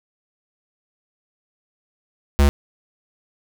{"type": "tone", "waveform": "square", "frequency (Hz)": 70.9, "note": "C#2", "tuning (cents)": 40, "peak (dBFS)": -12, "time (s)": [2.39, 2.49], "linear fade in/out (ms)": 0, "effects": []}